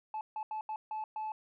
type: tone bursts at uneven times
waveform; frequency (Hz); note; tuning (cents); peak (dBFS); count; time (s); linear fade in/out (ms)
sine; 866; A5; -28; -33; 6; 0.14-0.21 / 0.36-0.43 / 0.51-0.61 / 0.69-0.76 / 0.91-1.04 / 1.16-1.32; 2
effects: tanh soft clip ceiling -33 dBFS